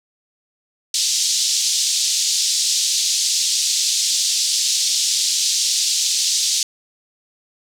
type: band-pass noise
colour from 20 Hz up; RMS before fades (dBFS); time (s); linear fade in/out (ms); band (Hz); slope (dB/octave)
white; -19; 0.94-6.63; 2; 3700 to 7100; 24
effects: none